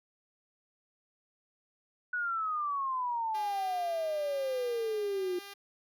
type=exponential sweep; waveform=sine; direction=down; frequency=1480 to 353.6 Hz; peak=-30 dBFS; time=2.13-5.39 s; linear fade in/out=5 ms
type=tone with tremolo; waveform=5% pulse; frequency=400 Hz; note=G4; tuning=35 cents sharp; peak=-33 dBFS; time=3.34-5.54 s; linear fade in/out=10 ms; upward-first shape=triangle; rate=1 Hz; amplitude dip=30%
effects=none